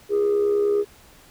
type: tone with amplitude modulation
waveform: sine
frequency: 410 Hz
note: G#4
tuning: 22 cents flat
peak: -13 dBFS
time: 0.09-0.85 s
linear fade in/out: 50 ms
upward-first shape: sine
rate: 69.6 Hz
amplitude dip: 60%
effects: tanh soft clip ceiling -14 dBFS + pink hiss -51 dBFS RMS until 1.3 s